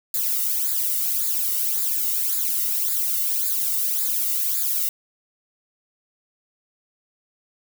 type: noise with flanger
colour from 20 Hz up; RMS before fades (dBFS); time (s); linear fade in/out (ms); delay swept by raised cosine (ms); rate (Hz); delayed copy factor
violet; -23; 0.14-4.89; 2; 0.34 to 1.24; 1.8; -0.9
effects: none